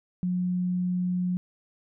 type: tone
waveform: sine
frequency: 180.3 Hz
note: F#3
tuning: 45 cents flat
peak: -24 dBFS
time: 0.23-1.37 s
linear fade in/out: 0 ms
effects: none